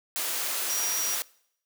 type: tone in noise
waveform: sine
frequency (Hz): 5750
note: F8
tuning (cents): +50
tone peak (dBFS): -28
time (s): 0.7-1.15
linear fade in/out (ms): 0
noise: white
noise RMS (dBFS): -30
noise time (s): 0.16-1.22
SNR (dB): -1
effects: noise-tail reverb RT60 0.7 s tail -23 dB re dry + high-pass 400 Hz 12 dB/octave